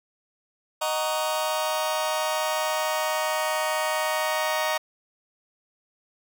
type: chord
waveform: sawtooth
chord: D# minor seventh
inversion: none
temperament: just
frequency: 622.3 / 746.7 / 933.4 / 1120.1 Hz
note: D#5 / F#5 / A#5 / C#6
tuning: 0 / +16 / +2 / +18 cents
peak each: -23 / -29 / -25 / -29 dBFS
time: 0.81-4.78 s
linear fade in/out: 10 ms
effects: none